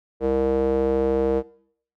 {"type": "tone with band-pass filter", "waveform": "square", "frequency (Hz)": 66.4, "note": "C2", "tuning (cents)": 26, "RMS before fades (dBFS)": -21, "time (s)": [0.2, 1.43], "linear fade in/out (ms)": 50, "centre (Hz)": 450, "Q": 4.3, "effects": ["noise-tail reverb RT60 0.6 s tail -20 dB re dry"]}